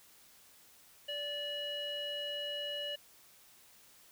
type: tone with low-pass filter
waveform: square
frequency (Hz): 582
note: D5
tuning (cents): -16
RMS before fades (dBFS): -39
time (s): 1.08-2.96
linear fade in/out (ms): 10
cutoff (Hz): 3000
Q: 9
effects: white hiss -61 dBFS RMS until 4.11 s